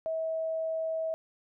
sine tone, 645 Hz, E5, 38 cents flat, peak -29 dBFS, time 0.06-1.14 s, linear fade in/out 0 ms, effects none

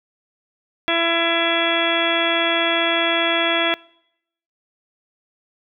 harmonic tone, 335.1 Hz, E4, 29 cents sharp, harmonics 1 / 2 / 3 / 4 / 5 / 6 / 7 / 8 / 10, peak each -25 / -23 / -29 / -27 / -26 / -26 / -27 / -28 / -23 dBFS, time 0.88-3.74 s, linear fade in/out 0 ms, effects noise-tail reverb RT60 0.8 s tail -25 dB re dry

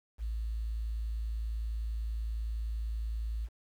sine tone, 55.3 Hz, A1, 9 cents sharp, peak -32 dBFS, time 0.18-3.49 s, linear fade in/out 50 ms, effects 10-bit

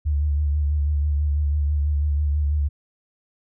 sine tone with vibrato, 73.42 Hz, D2, in tune, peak -18 dBFS, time 0.05-2.69 s, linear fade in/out 20 ms, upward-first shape sine, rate 6.1 Hz, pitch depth 46 cents each way, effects none

